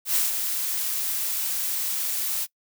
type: noise with ADSR envelope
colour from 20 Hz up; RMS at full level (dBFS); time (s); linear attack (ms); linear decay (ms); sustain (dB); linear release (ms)
blue; -21; 0.05-2.47; 100; 170; -6; 41
effects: noise-tail reverb RT60 0.1 s tail -22 dB re dry